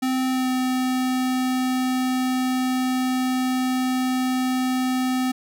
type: tone with pitch glide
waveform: square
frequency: 258.8 to 256 Hz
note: C4 to C4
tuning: -19 to -38 cents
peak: -21 dBFS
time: 0.02-5.32 s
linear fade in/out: 10 ms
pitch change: -19 cents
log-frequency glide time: 0.31-0.49 s
effects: none